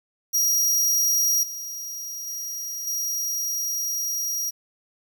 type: tone with level steps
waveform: sawtooth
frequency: 5710 Hz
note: F8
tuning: 37 cents sharp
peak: -16 / -29 / -27 / -22 dBFS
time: 0.33-4.51 s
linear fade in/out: 20 ms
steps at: 1.43 / 2.27 / 2.87 s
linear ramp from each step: 2 ms
effects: 9-bit